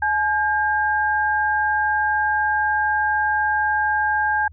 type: tone pair together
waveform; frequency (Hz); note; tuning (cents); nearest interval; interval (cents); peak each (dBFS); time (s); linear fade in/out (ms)
sine; 850 / 1606; G#5 / G6; +40 / +41; major seventh; 1101; -20; 0.02-4.48; 5
effects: added 77 Hz sine -41 dBFS peak until 4.52 s